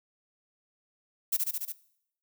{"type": "noise with echo", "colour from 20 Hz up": "violet", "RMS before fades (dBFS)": -26, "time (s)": [1.32, 1.37], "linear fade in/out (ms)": 10, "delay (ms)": 71, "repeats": 5, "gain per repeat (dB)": -2, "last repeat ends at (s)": 1.725, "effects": ["noise-tail reverb RT60 0.7 s tail -19 dB re dry"]}